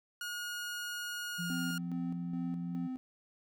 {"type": "tone with pitch glide", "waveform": "sawtooth", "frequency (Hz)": [1438, 1421.5], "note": ["F#6", "F6"], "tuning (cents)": [-50, 30], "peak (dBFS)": -34, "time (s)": [0.21, 1.78], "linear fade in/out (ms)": 2, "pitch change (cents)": -20, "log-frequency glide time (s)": [1.33, 1.52]}
{"type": "tone", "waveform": "sine", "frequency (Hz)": 173.8, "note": "F3", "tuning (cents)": -8, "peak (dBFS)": -36, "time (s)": [1.38, 2.88], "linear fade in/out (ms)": 20}
{"type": "tone with tremolo", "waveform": "triangle", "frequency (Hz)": 257.4, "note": "C4", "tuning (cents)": -28, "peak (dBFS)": -34, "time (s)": [1.5, 2.97], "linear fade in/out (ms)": 0, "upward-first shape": "square", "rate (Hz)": 2.4, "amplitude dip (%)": 55}
{"effects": []}